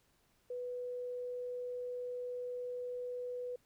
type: tone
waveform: sine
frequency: 493.9 Hz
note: B4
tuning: in tune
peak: -38 dBFS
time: 0.5-3.56 s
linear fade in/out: 5 ms
effects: pink hiss -73 dBFS RMS until 3.65 s